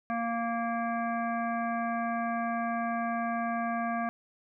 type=harmonic tone; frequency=232.3 Hz; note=A#3; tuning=6 cents flat; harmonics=1 / 3 / 5 / 7 / 9 / 10; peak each=-33 / -32 / -36 / -39 / -48 / -47 dBFS; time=0.1-4.09 s; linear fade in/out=0 ms; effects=none